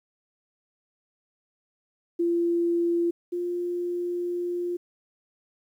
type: tone pair in turn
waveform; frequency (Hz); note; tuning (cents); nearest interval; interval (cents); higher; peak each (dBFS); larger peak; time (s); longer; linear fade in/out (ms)
sine; 342.1 / 351.3; F4 / F4; -36 / +10; unison; 46; second; -21 / -26; first; 2.19-3.11 / 3.32-4.77; second; 10
effects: 10-bit